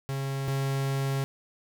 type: tone pair in turn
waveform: 45% pulse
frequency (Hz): 136.4 / 136.4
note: C#3 / C#3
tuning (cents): -28 / -28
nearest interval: unison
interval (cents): 0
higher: neither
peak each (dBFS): -29 / -26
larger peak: second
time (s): 0.09-0.48 / 0.48-1.24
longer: second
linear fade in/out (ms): 0
effects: none